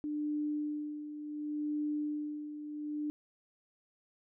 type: tone with tremolo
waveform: sine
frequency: 298.4 Hz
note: D4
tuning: 28 cents sharp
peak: -31 dBFS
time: 0.04-3.1 s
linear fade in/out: 0 ms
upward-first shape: sine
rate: 0.69 Hz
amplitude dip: 65%
effects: none